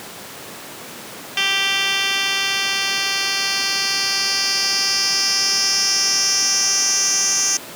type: tone with band-pass filter sweep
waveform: 10% pulse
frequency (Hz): 392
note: G4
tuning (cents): 0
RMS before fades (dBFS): -19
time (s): 1.37-7.57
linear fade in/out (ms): 2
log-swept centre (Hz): 3400 to 6300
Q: 4.9
effects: pink hiss -34 dBFS RMS until 7.75 s + high-pass 200 Hz 12 dB/octave